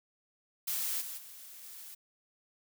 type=noise with level steps; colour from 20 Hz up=blue; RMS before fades=-34 / -42 / -50 / -48 dBFS; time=0.67-1.95 s; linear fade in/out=10 ms; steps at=1 / 1.17 / 1.62 s; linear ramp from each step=20 ms; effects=none